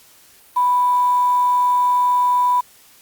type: tone with quantisation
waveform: sine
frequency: 987.8 Hz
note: B5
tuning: in tune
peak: -13 dBFS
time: 0.56-2.61 s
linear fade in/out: 10 ms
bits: 6
effects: white hiss -49 dBFS RMS until 3.01 s + Opus 48 kbps